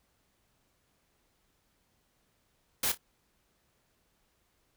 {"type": "noise with echo", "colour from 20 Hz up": "white", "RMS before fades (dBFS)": -29, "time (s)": [2.83, 2.92], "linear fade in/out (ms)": 5, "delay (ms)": 28, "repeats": 2, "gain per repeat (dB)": -13, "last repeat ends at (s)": 2.976, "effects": ["pink hiss -73 dBFS RMS until 4.76 s"]}